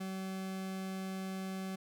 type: tone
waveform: 40% pulse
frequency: 190 Hz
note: F#3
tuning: 46 cents sharp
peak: -37 dBFS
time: 0-1.76 s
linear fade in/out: 10 ms
effects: none